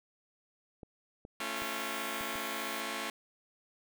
clicks, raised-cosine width 2 ms, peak -33 dBFS, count 5, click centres 0.832 / 1.251 / 1.621 / 2.21 / 2.356 s
5% pulse chord, A augmented, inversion none, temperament just, 220 / 275 / 343.8 Hz, A3 / C#4 / E#4, 0 / -14 / -27 cents, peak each -29 dBFS, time 1.4-3.1 s, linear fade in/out 2 ms
violet noise, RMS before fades -47 dBFS, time 1.56-2.81 s, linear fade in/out 5 ms
effects none

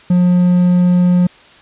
triangle tone, 178.5 Hz, F3, 38 cents sharp, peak -6 dBFS, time 0.1-1.27 s, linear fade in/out 5 ms, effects white hiss -43 dBFS RMS until 1.61 s + resampled to 8000 Hz

